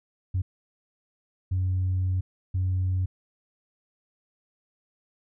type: tone bursts at uneven times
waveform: sine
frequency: 92.5 Hz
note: F#2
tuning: in tune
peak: -21 dBFS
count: 3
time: 0.34-0.42 / 1.51-2.21 / 2.54-3.06 s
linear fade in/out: 10 ms
effects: tanh soft clip ceiling -20 dBFS